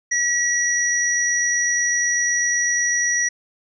sine tone pair together, 1927 / 5806 Hz, B6 / F#8, -43 / -34 cents, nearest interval octave + perfect fifth, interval 1909 cents, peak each -20 dBFS, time 0.11-3.29 s, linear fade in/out 10 ms, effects none

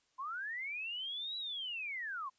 sine linear two-way sweep, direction up then down, 1005 to 3945 to 1005 Hz, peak -38 dBFS, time 0.18-2.3 s, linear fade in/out 20 ms, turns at 1.37 s, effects white hiss -75 dBFS RMS until 2.38 s + resampled to 16000 Hz

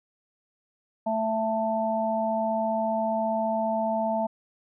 harmonic tone, 221.3 Hz, A3, 10 cents sharp, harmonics 1 / 3 / 4, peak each -30 / -26 / -29 dBFS, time 1.06-4.27 s, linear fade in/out 10 ms, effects none

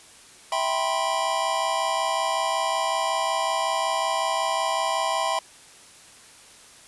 square chord, C major seventh, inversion first, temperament just, 654.1 / 784.9 / 981.1 / 1046.5 Hz, E5 / G5 / B5 / C6, -14 / +2 / -12 / 0 cents, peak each -29 dBFS, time 0.52-5.39 s, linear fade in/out 2 ms, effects white hiss -49 dBFS RMS until 6.87 s + resampled to 24000 Hz

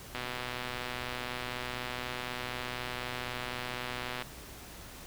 click train, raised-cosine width 0.3 ms, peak -20 dBFS, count 506, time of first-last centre 0.15-4.223 s, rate 124 Hz, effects added 60 Hz sine -55 dBFS peak until 5.06 s + pink hiss -48 dBFS RMS until 5.06 s

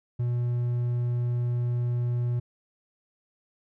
triangle tone, 121.1 Hz, B2, 34 cents flat, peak -22 dBFS, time 0.19-2.4 s, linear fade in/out 10 ms, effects none

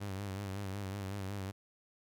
sawtooth tone with vibrato, 98.3 Hz, G2, 5 cents sharp, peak -34 dBFS, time 0-1.52 s, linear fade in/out 20 ms, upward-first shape sine, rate 5.4 Hz, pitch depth 66 cents each way, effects none

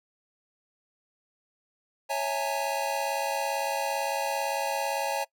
square chord, A# half-diminished seventh, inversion first, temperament equal with one note detuned, 554.4 / 659.3 / 830.6 / 908.4 Hz, C#5 / E5 / G#5 / A#5, 0 / 0 / 0 / -45 cents, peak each -33 / -36 / -32 / -34 dBFS, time 2.09-5.25 s, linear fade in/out 20 ms, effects noise-tail reverb RT60 0.1 s tail -22 dB re dry

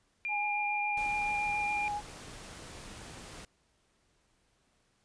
sine tone, 2397 Hz, D7, 35 cents sharp, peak -32 dBFS, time 0.25-1.88 s, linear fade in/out 0 ms
sine tone with vibrato, 830.6 Hz, G#5, in tune, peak -32 dBFS, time 0.28-2.02 s, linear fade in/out 50 ms, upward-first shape triangle, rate 7.1 Hz, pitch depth 20 cents each way
pink noise, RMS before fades -47 dBFS, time 0.97-3.45 s, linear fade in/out 2 ms
effects pink hiss -72 dBFS RMS until 5.04 s + resampled to 22050 Hz

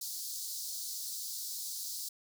pink high-pass noise, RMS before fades -40 dBFS, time 0.01-2.09 s, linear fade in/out 5 ms, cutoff 4200 Hz, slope 48 dB/octave, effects none

